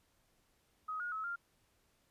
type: tone with pitch steps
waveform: sine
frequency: 1262 / 1437 / 1291 / 1395 Hz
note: D#6 / F6 / E6 / F6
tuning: +24 / +49 / -37 / -2 cents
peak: -37 dBFS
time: 0.88-1.36 s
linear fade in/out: 10 ms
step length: 120 ms
effects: pink hiss -74 dBFS RMS until 2.1 s + resampled to 32000 Hz